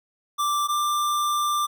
square tone pair in turn, 1174.7 / 1184.9 Hz, D6 / D6, 0 / +15 cents, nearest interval unison, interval 15 cents, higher second, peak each -22 dBFS, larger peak neither, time 0.38-0.68 / 0.68-1.67 s, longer second, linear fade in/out 20 ms, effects none

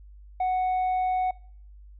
triangle tone with tanh clipping, 740 Hz, F#5, in tune, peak -23 dBFS, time 0.4-1.31 s, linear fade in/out 5 ms, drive 7 dB, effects noise-tail reverb RT60 0.6 s tail -24 dB re dry + added 50 Hz sine -45 dBFS peak until 1.99 s

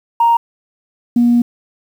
sine tone pair in turn, 932.3 / 239.1 Hz, A#5 / A#3, 0 / +44 cents, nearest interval 2 octaves, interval 2356 cents, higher first, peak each -7 dBFS, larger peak neither, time 0.2-0.37 / 1.16-1.42 s, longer second, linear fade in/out 5 ms, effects tanh soft clip ceiling -4 dBFS + 7-bit

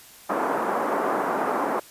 white band-pass noise, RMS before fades -25 dBFS, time 0.29-1.8 s, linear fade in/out 10 ms, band 230 to 1200 Hz, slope 24 dB/octave, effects white hiss -48 dBFS RMS until 1.9 s + resampled to 32000 Hz

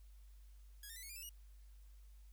5% pulse tone with pitch steps, 1661.2 / 1822 / 1998.5 / 2192 / 2404 / 2637 / 2892 Hz, G#6 / A#6 / B6 / C#7 / D7 / E7 / F#7, 0 / -40 / +20 / -20 / +40 / 0 / -40 cents, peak -40 dBFS, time 0.83-1.292 s, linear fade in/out 2 ms, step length 66 ms, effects added 50 Hz sine -56 dBFS peak until 2.32 s + white hiss -75 dBFS RMS until 2.32 s

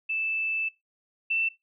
sine tone pair in turn, 2637 / 2672 Hz, E7 / E7, 0 / +23 cents, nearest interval unison, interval 23 cents, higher second, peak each -26 / -23 dBFS, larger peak second, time 0.09-0.69 / 1.3-1.49 s, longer first, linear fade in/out 10 ms, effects noise-tail reverb RT60 0.2 s tail -20 dB re dry

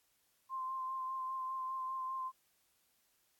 sine tone with vibrato, 1046.5 Hz, C6, in tune, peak -37 dBFS, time 0.49-2.32 s, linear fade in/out 50 ms, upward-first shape sine, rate 5 Hz, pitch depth 18 cents each way, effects white hiss -75 dBFS RMS until 3.39 s + AAC 64 kbps

